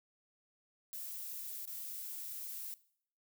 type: noise with dropouts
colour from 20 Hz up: violet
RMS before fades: -44 dBFS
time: 0.93-2.74 s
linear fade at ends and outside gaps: 0 ms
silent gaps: 1.654-1.676 s
effects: noise-tail reverb RT60 0.6 s tail -19 dB re dry